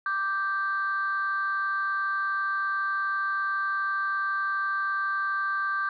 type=tone pair together; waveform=sine; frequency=1174.7 / 1568 Hz; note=D6 / G6; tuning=0 / 0 cents; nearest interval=perfect fourth; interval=500 cents; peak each=-27 dBFS; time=0.06-5.89 s; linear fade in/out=2 ms; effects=tanh soft clip ceiling -19 dBFS